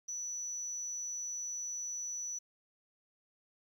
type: tone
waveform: sine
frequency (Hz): 5930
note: F#8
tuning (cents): +3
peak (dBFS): -36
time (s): 0.08-2.39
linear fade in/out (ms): 10
effects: tanh soft clip ceiling -33 dBFS + 11-bit

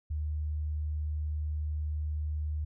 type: tone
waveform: sine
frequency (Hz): 75.9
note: D#2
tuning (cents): -42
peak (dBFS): -30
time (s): 0.1-2.65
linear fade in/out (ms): 10
effects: none

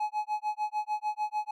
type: tone with tremolo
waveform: triangle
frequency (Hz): 847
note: G#5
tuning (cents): +34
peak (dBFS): -24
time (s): 0-1.51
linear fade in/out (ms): 5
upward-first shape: sine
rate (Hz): 6.7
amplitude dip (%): 100
effects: none

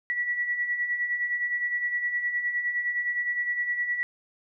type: beating tone pair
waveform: sine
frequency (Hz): 1936 / 1945.7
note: B6 / B6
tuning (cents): -35 / -26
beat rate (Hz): 9.7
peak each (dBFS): -34 / -26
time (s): 0.1-4.03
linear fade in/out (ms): 0
effects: none

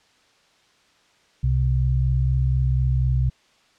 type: tone pair together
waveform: sine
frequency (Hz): 64.57 / 128.7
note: C2 / C3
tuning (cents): -22 / -28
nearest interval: octave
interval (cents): 1194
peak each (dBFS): -20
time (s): 1.43-3.3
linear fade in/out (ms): 10
effects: white hiss -59 dBFS RMS until 3.78 s + low-pass 5000 Hz 12 dB/octave

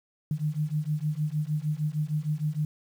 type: beating tone pair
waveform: sine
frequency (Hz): 148.6 / 155.1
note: D3 / D#3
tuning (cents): +21 / -5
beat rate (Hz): 6.5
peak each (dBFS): -29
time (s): 0.31-2.65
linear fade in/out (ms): 2
effects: 9-bit

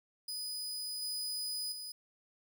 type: tone with level steps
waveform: sawtooth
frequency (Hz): 4978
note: D#8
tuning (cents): 0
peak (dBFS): -35 / -33 / -39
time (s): 0.28-1.92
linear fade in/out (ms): 5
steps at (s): 1.02 / 1.72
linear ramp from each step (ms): 2
effects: none

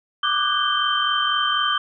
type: tone cluster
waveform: sine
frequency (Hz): 1169 / 1213 / 1488 / 1615 / 3117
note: D6 / D#6 / F#6 / G#6 / G7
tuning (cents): -8 / -44 / +9 / -49 / -11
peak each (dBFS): -23 / -27 / -26 / -30 / -22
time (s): 0.23-1.78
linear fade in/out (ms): 5
effects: none

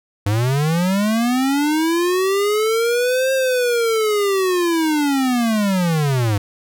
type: linear two-way sweep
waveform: square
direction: up then down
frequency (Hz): 97.9 to 534 to 97.9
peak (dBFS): -16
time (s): 0.26-6.38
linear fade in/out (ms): 5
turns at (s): 3.33
effects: none

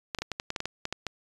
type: clicks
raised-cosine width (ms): 0.2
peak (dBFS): -14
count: 12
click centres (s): 0.148 / 0.187 / 0.22 / 0.317 / 0.399 / 0.504 / 0.562 / 0.604 / 0.656 / 0.854 / 0.926 / 1.067
effects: resampled to 24000 Hz

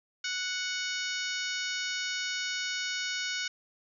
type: harmonic tone with a mistuned harmonic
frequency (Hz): 740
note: F#5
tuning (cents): 0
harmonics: 2 / 3 / 4 / 5 / 6 / 7 / 8 / 9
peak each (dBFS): -36 / -38 / -39 / -40 / -41 / -41 / -42 / -43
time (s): 0.24-3.48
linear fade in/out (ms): 5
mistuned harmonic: 8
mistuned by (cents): -64
effects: none

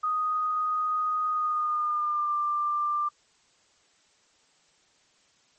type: tone with pitch glide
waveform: sine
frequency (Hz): 1244.5 to 1186.9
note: D#6 to D6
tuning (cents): 0 to +18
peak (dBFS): -24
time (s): 0.03-3.09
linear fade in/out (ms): 10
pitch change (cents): -82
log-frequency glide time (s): 1.29-2.35
effects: white hiss -64 dBFS RMS until 5.58 s + MP3 32 kbps

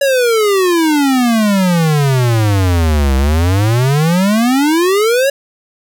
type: exponential two-way sweep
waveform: square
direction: down then up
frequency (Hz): 566 to 65.3 to 566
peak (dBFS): -10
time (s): 0.01-5.3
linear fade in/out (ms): 5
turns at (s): 3.16
effects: none

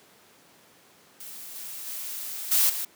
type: noise with level steps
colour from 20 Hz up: blue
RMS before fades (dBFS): -41 / -38 / -35 / -21 / -31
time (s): 1.2-2.85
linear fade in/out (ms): 5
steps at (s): 1.55 / 1.86 / 2.51 / 2.69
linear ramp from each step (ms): 10
effects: pink hiss -56 dBFS RMS until 2.95 s + high-pass 200 Hz 12 dB/octave

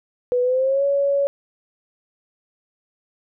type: tone with pitch glide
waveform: sine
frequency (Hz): 493.9 to 560.8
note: B4 to C#5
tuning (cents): 0 to +20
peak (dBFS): -16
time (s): 0.32-1.27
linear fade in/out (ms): 0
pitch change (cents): +220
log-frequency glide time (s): 0.42-0.84
effects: none

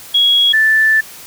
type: tone pair in turn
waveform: sine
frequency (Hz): 3322 / 1759.8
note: G#7 / A6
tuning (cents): 0 / 0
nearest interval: major seventh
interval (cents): 1100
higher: first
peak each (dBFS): -8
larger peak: neither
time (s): 0.14-0.53 / 0.53-1.01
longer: second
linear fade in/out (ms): 10
effects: white hiss -35 dBFS RMS until 1.26 s

